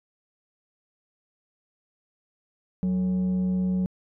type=tone with frequency modulation; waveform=sine; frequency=185 Hz; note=F#3; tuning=in tune; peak=-20 dBFS; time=2.83-3.86 s; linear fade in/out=0 ms; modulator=261 Hz; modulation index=0.23; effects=tanh soft clip ceiling -20 dBFS